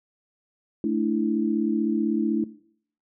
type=chord; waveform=sine; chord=A suspended fourth; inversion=none; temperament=equal; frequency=220 / 293.7 / 329.6 Hz; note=A3 / D4 / E4; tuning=0 / 0 / 0 cents; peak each=-26 dBFS; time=0.84-2.44 s; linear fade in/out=2 ms; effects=noise-tail reverb RT60 0.6 s tail -18 dB re dry